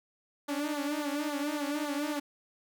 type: tone with flanger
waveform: sawtooth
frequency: 292.6 Hz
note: D4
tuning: 6 cents flat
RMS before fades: -33 dBFS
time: 0.48-2.2 s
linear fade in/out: 10 ms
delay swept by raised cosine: 0.36 to 5.86 ms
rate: 3.6 Hz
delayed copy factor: -0.9
effects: none